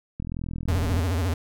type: click train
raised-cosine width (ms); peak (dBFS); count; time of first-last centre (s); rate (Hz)
5; -19; 34; 0.2-0.991; 41.7
type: tone with vibrato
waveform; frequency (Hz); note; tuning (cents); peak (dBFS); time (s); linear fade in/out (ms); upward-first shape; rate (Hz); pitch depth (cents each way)
square; 87; F2; -6; -23; 0.68-1.34; 5; sine; 14; 190
effects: none